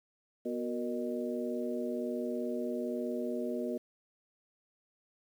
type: harmonic tone with a mistuned harmonic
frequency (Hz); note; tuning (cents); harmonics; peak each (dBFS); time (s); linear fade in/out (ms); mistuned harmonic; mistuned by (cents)
122.2; B2; -18; 2 / 3 / 4 / 5; -36 / -38 / -39 / -40; 0.45-3.78; 10; 4; -76
effects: 10-bit